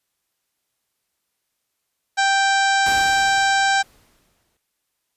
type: harmonic tone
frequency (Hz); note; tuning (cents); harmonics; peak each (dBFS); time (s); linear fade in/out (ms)
784; G5; 0; 1 / 2 / 3 / 4 / 5 / 6 / 7 / 8 / 9 / 10; -18 / -19 / -29 / -31 / -28 / -34 / -31 / -36 / -34 / -33; 2.17-3.83; 20
type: noise with exponential decay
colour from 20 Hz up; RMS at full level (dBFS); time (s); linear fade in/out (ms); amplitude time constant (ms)
pink; -30; 2.86-4.57; 1; 370
effects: white hiss -75 dBFS RMS until 5.16 s + resampled to 32000 Hz